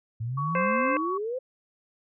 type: exponential sweep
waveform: sine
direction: up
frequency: 108.1 to 530 Hz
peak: -28 dBFS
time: 0.2-1.39 s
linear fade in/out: 10 ms
type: tone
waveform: sine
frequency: 1123 Hz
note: C#6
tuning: 22 cents sharp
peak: -28 dBFS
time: 0.37-1.18 s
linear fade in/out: 10 ms
type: harmonic tone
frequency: 522 Hz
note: C5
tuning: 4 cents flat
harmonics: 1 / 2 / 3 / 4 / 5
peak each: -27 / -30 / -32 / -33 / -34 dBFS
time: 0.55-0.97 s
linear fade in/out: 2 ms
effects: none